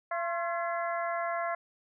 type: harmonic tone with a mistuned harmonic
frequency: 340 Hz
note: F4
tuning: 46 cents flat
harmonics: 2 / 3 / 4 / 5 / 6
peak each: -32 / -36 / -38 / -40 / -42 dBFS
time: 0.11-1.55 s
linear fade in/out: 5 ms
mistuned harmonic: 3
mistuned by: +72 cents
effects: none